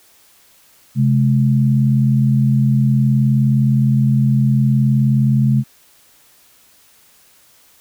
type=tone pair together; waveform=sine; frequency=133.7 / 213.1 Hz; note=C3 / G#3; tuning=+38 / +45 cents; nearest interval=minor sixth; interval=807 cents; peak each=-12 / -16 dBFS; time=0.95-5.64 s; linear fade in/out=50 ms; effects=white hiss -51 dBFS RMS until 7.8 s